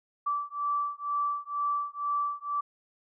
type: beating tone pair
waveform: sine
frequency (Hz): 1160 / 1162.1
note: D6 / D6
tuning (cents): -22 / -19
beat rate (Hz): 2.1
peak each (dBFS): -31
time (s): 0.26-2.61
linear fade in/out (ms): 10
effects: none